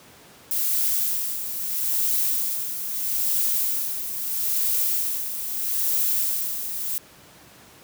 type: noise with tremolo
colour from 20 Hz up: violet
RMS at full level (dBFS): -22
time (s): 0.51-6.98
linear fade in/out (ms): 0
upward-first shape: sine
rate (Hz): 0.77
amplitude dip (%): 60
effects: pink hiss -49 dBFS RMS until 7.83 s + high-pass 100 Hz 12 dB/octave